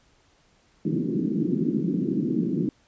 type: band-pass noise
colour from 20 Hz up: white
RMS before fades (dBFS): -25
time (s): 0.85-2.69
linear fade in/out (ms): 2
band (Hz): 150 to 340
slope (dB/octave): 48
effects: pink hiss -62 dBFS RMS until 2.87 s + resampled to 16000 Hz